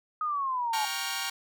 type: exponential sweep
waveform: sine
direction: down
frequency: 1262 to 840 Hz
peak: -27 dBFS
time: 0.21-0.85 s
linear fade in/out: 2 ms
type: chord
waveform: 10% pulse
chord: G half-diminished seventh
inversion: none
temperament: equal with one note detuned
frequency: 784 / 932.3 / 1108.7 / 1415.6 Hz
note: G5 / Bb5 / Db6 / F6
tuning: 0 / 0 / 0 / +23 cents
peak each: -28 dBFS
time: 0.73-1.3 s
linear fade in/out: 5 ms
effects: none